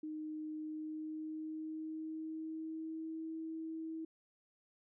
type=tone with pitch glide; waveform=sine; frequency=309 to 321.8 Hz; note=D#4 to E4; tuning=-12 to -42 cents; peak=-40 dBFS; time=0.03-4.05 s; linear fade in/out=5 ms; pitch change=+70 cents; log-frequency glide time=0.57-3.28 s; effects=none